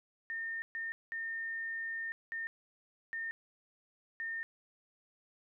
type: tone bursts at uneven times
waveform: sine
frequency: 1820 Hz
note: A#6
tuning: 42 cents flat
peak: -36 dBFS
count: 6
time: 0.3-0.62 / 0.75-0.92 / 1.12-2.12 / 2.32-2.47 / 3.13-3.31 / 4.2-4.43 s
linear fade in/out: 0 ms
effects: none